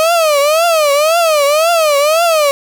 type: tone with vibrato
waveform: 35% pulse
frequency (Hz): 622.3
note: D#5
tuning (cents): 0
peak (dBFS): -7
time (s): 0-2.51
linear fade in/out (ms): 0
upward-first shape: triangle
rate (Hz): 1.9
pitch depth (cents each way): 200
effects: none